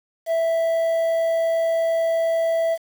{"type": "tone with quantisation", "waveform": "triangle", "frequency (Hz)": 659.3, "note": "E5", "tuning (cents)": 0, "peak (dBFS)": -16, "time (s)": [0.26, 2.78], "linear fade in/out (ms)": 50, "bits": 7, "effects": []}